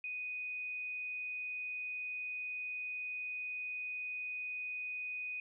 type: tone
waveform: sine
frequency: 2489 Hz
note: D#7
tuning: in tune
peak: -38 dBFS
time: 0.04-5.4 s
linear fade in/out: 2 ms
effects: none